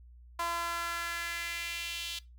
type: tone with high-pass filter sweep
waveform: sawtooth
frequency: 340 Hz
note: F4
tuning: 46 cents flat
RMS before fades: -36 dBFS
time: 0.39-2.19 s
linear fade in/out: 5 ms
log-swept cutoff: 980 to 3300 Hz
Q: 2.7
effects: noise-tail reverb RT60 0.2 s tail -19 dB re dry + added 60 Hz sine -51 dBFS peak until 2.38 s